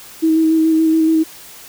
sine tone with vibrato, 320 Hz, D#4, 49 cents sharp, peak -10 dBFS, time 0.22-1.24 s, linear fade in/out 20 ms, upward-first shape square, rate 7 Hz, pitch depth 14 cents each way, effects white hiss -38 dBFS RMS until 1.68 s

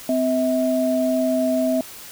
sine tone pair together, 256.7 / 645.1 Hz, C4 / E5, -33 / -38 cents, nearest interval octave + major third, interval 1595 cents, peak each -20 dBFS, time 0.09-1.81 s, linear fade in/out 2 ms, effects white hiss -39 dBFS RMS until 2.11 s

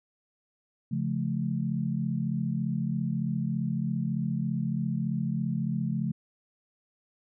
sine chord, Db augmented, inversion none, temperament just, 138.59 / 173.24 / 216.5 Hz, Db3 / F3 / A3, 0 / -14 / -28 cents, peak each -31 dBFS, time 0.91-6.12 s, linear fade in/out 10 ms, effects none

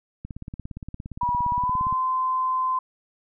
click train, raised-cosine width 5 ms, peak -22 dBFS, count 30, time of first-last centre 0.25-1.926 s, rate 17.3 Hz
sine tone with pitch glide, 973 to 1030.9 Hz, B5 to C6, -26 to -26 cents, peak -21 dBFS, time 1.21-2.79 s, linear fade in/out 5 ms, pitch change +100 cents, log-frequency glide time 1.53-1.85 s
effects none

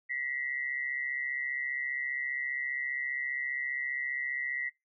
sine tone pair together, 1930 / 2065 Hz, B6 / C7, -40 / -23 cents, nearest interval minor second, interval 117 cents, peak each -33 / -37 dBFS, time 0.09-4.7 s, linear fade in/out 20 ms, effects noise-tail reverb RT60 0.2 s tail -23 dB re dry

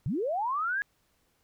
sine linear sweep, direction up, 105.8 to 1690 Hz, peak -27 dBFS, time 0.06-0.82 s, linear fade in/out 0 ms, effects pink hiss -71 dBFS RMS until 1.43 s

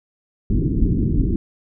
pink low-pass noise, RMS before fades -18 dBFS, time 0.5-1.36 s, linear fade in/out 2 ms, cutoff 350 Hz, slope 48 dB/octave, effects none

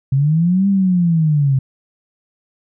sine linear two-way sweep, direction up then down, 130.81 to 200 to 130.81 Hz, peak -11 dBFS, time 0.12-1.59 s, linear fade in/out 5 ms, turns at 0.68 s, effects none

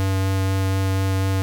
square tone with vibrato, 95.9 Hz, G2, 37 cents flat, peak -19 dBFS, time 0-1.42 s, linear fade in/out 0 ms, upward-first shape sine, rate 4.1 Hz, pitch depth 8 cents each way, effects 10-bit

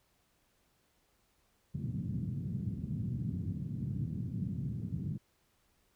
pink band-pass noise, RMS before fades -37 dBFS, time 1.74-5.18 s, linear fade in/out 10 ms, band 100 to 200 Hz, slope 24 dB/octave, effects pink hiss -73 dBFS RMS until 5.95 s

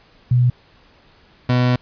sine / 30% pulse tone pair in turn, 123.47 / 124.4 Hz, B2 / B2, 0 / +13 cents, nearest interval unison, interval 13 cents, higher second, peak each -11 dBFS, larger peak neither, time 0.31-0.5 / 1.49-1.76 s, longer second, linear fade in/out 5 ms, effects pink hiss -52 dBFS RMS until 1.81 s + resampled to 11025 Hz

